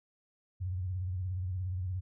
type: tone with vibrato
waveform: sine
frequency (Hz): 91.7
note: F#2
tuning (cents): -15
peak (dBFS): -32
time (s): 0.6-2.01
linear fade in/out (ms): 20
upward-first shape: triangle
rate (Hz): 17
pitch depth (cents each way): 110
effects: none